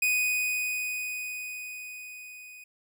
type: tone with level ramp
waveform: 45% pulse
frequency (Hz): 2489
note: D#7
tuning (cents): 0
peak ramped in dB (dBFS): -22 to -45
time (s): 0.02-2.64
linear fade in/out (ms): 5
effects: none